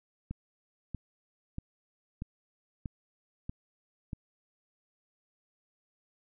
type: click train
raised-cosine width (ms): 5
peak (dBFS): -24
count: 7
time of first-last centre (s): 0.31-4.132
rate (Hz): 1.57
effects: none